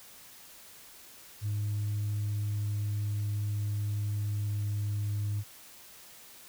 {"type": "tone with pitch glide", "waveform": "sine", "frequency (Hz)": [103.9, 103.18], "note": ["G#2", "G#2"], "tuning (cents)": [1, -11], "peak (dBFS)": -27, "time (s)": [1.41, 5.44], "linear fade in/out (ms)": 50, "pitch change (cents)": -12, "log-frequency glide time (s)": [1.82, 5.24], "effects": ["tanh soft clip ceiling -27 dBFS", "white hiss -52 dBFS RMS until 6.48 s"]}